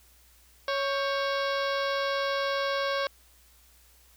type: harmonic tone with a mistuned harmonic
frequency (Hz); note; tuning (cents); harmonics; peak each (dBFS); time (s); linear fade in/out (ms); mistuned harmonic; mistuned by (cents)
554.4; C#5; 0; 1 / 2 / 3 / 4 / 5 / 6 / 7 / 8 / 9 / 10; -29 / -32 / -34 / -39 / -43 / -40 / -41 / -42 / -45 / -44; 0.68-3.07; 2; 3; -82
effects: added 60 Hz sine -60 dBFS peak until 4.16 s + white hiss -60 dBFS RMS until 4.16 s